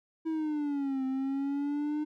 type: exponential two-way sweep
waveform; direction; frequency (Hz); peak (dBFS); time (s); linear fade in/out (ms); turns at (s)
triangle; down then up; 324.9 to 261.6 to 304.1; -27; 0.25-2.05; 20; 1.05
effects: none